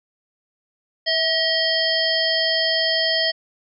harmonic tone with a mistuned harmonic, 637 Hz, D#5, 41 cents sharp, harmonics 1 / 3 / 5 / 7 / 8, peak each -24 / -24 / -24 / -24 / -24 dBFS, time 1.06-3.32 s, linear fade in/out 20 ms, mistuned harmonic 1, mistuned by +37 cents, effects none

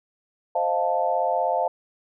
sine chord, F dominant seventh, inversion second, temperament equal, 523.3 / 622.3 / 698.5 / 880 Hz, C5 / Eb5 / F5 / A5, 0 / 0 / 0 / 0 cents, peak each -27 / -27 / -24 / -26 dBFS, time 0.55-1.68 s, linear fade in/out 5 ms, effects none

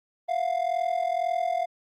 triangle ring-modulated tone, 698.5 Hz, F5, in tune, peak -19 dBFS, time 0.28-1.66 s, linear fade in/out 20 ms, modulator 21 Hz, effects Opus 32 kbps

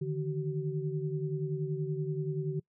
sine tone cluster, 147.5 / 158 / 379.7 Hz, D3 / D#3 / F#4, +8 / +27 / +45 cents, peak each -33 / -37 / -36 dBFS, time 0.01-2.6 s, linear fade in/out 10 ms, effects noise-tail reverb RT60 0.1 s tail -24 dB re dry

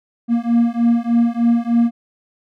triangle beating tone pair, 233.1 / 236.4 Hz, A#3 / A#3, 0 / +24 cents, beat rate 3.3 Hz, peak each -14 dBFS, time 0.28-1.91 s, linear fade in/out 50 ms, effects none

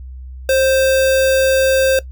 sine tone with sample-and-hold, 531 Hz, C5, 25 cents sharp, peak -10 dBFS, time 0.49-1.99 s, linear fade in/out 2 ms, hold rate 2100 Hz, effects noise-tail reverb RT60 0.1 s tail -18 dB re dry + added 64 Hz sine -29 dBFS peak until 2.11 s

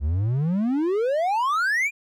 triangle exponential sweep, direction up, 67.8 to 2462 Hz, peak -18 dBFS, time 0-1.91 s, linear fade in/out 50 ms, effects none

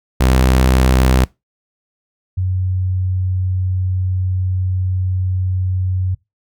sawtooth / sine tone pair in turn, 64.2 / 92.61 Hz, C2 / F#2, -32 / +2 cents, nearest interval tritone, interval 634 cents, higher second, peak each -6 / -15 dBFS, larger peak first, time 0.2-1.25 / 2.37-6.15 s, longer second, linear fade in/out 10 ms, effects noise-tail reverb RT60 0.2 s tail -22 dB re dry

